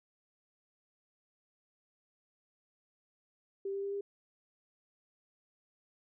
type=tone with pitch steps; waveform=sine; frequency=392.5 / 395.5 / 398.4 / 401.4 Hz; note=G4 / G4 / G4 / G4; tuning=+2 / +15 / +28 / +41 cents; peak=-34 dBFS; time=3.65-4.01 s; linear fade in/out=5 ms; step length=90 ms; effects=none